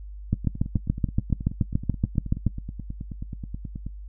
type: two click trains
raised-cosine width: 5 ms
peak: -9 / -21 dBFS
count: 16 / 34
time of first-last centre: 0.33-2.467 / 0.34-3.866 s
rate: 7.02 / 9.36 Hz
effects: noise-tail reverb RT60 0.1 s tail -20 dB re dry + added 50 Hz sine -36 dBFS peak until 4.08 s